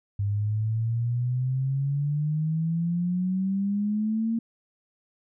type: exponential sweep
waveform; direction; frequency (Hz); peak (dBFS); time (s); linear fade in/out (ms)
sine; up; 99.8 to 230.4; -23; 0.19-4.39; 5
effects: none